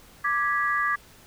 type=chord; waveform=sine; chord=G# diminished; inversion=second; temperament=equal with one note detuned; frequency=1174.7 / 1661.2 / 1950.6 Hz; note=D6 / G#6 / B6; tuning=0 / 0 / -22 cents; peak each=-25 / -26 / -29 dBFS; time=0.24-0.96 s; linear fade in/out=10 ms; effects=pink hiss -52 dBFS RMS until 1.26 s